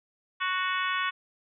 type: harmonic tone with a mistuned harmonic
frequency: 370 Hz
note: F#4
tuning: in tune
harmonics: 3 / 4 / 5 / 6 / 7 / 8 / 9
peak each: -30 / -32 / -34 / -36 / -37 / -38 / -39 dBFS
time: 0.4-1.11 s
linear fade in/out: 20 ms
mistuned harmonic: 9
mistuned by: +52 cents
effects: none